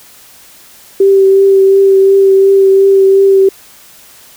sine tone with vibrato, 389.2 Hz, G4, 12 cents flat, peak -3 dBFS, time 1-3.49 s, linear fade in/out 5 ms, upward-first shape triangle, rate 2.8 Hz, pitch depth 18 cents each way, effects white hiss -39 dBFS RMS until 4.36 s

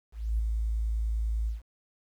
sine tone with ADSR envelope, 55 Hz, A1, in tune, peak -23 dBFS, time 0.12-1.62 s, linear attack 270 ms, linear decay 7 ms, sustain -3 dB, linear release 150 ms, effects 10-bit

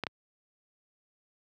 clicks, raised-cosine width 0.3 ms, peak -16 dBFS, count 2, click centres 0.037 / 0.068 s, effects high-pass 80 Hz 12 dB/octave

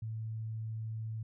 sine tone, 110.8 Hz, A2, 13 cents sharp, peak -36 dBFS, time 0.02-1.23 s, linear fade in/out 5 ms, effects none

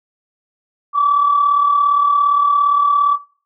sine tone pair together, 1117.6 / 1155 Hz, C#6 / D6, +14 / -29 cents, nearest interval minor second, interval 57 cents, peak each -19 / -11 dBFS, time 0.93-3.18 s, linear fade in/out 50 ms, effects noise-tail reverb RT60 0.4 s tail -18 dB re dry + tanh soft clip ceiling -4 dBFS

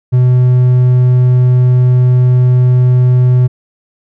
triangle tone, 125.5 Hz, B2, 28 cents sharp, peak -3 dBFS, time 0.12-3.48 s, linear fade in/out 20 ms, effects none

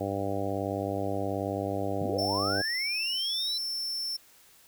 harmonic tone, 98.7 Hz, G2, 12 cents sharp, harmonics 1 / 2 / 3 / 4 / 5 / 6 / 7 / 8, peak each -36 / -39 / -35 / -38 / -36 / -36 / -37 / -40 dBFS, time 0-2.62 s, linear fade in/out 10 ms
sine linear sweep, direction up, 130.81 to 4066 Hz, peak -31 dBFS, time 2.01-3.58 s, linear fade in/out 5 ms
45% pulse tone, 5380 Hz, E8, 34 cents sharp, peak -31 dBFS, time 2.18-4.17 s, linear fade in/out 10 ms
effects white hiss -58 dBFS RMS until 4.67 s

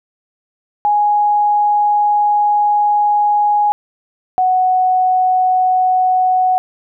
sine tone pair in turn, 830.6 / 740.8 Hz, G#5 / F#5, 0 / +2 cents, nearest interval major second, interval 198 cents, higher first, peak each -10 dBFS, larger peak neither, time 0.85-3.72 / 4.38-6.58 s, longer first, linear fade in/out 0 ms, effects none

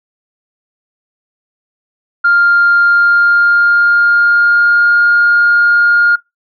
sine tone with pitch glide, 1400 to 1417.1 Hz, F6 to F6, +4 to +25 cents, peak -5 dBFS, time 2.24-6.16 s, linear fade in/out 10 ms, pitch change +21 cents, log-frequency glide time 2.81-4.98 s, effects noise-tail reverb RT60 0.2 s tail -23 dB re dry + tanh soft clip ceiling -2 dBFS

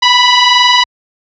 sine tone with frequency modulation, 974 Hz, B5, 24 cents flat, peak -5 dBFS, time 0.02-0.84 s, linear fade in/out 10 ms, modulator 985 Hz, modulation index 3.6, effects high-pass 60 Hz 12 dB/octave

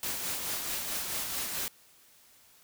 white noise with tremolo, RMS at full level -33 dBFS, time 0.03-1.68 s, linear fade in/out 0 ms, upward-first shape sine, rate 4.6 Hz, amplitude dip 35%, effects white hiss -60 dBFS RMS until 2.63 s

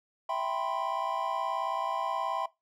triangle chord, C major seventh, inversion first, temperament equal, 659.3 / 784 / 987.8 / 1046.5 Hz, E5 / G5 / B5 / C6, 0 / 0 / 0 / 0 cents, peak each -33 dBFS, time 0.29-2.46 s, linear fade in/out 5 ms, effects noise-tail reverb RT60 0.2 s tail -19 dB re dry

